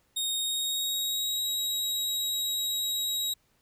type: tone with pitch glide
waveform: sawtooth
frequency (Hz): 3718 to 3827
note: A#7 to A#7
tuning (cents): -5 to +45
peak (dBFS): -25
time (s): 0.16-3.34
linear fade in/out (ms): 10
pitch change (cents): +50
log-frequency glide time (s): 0.36-1.44
effects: pink hiss -69 dBFS RMS until 3.61 s